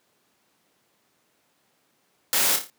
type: noise with echo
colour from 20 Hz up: white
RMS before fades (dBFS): -22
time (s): 2.33-2.56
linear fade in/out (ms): 0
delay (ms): 28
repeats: 5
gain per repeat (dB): -6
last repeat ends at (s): 2.7
effects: pink hiss -67 dBFS RMS until 2.78 s + high-pass 200 Hz 12 dB/octave